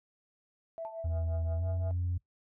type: tone with tremolo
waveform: sine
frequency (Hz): 659.3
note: E5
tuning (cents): 0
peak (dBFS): -34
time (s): 0.78-1.91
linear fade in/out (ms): 0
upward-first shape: triangle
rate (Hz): 5.7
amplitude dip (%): 80
type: tone with exponential decay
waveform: sine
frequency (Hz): 880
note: A5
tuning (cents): 0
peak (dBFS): -37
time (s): 0.85-1.1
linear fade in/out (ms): 0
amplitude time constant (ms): 54
type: tone with pitch glide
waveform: sine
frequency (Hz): 82.5 to 88.42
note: E2 to F2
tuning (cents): +2 to +22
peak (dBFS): -28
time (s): 1.04-2.18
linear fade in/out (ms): 10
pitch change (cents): +120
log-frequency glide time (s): 1.56-1.64
effects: noise-tail reverb RT60 0.1 s tail -20 dB re dry + tanh soft clip ceiling -26 dBFS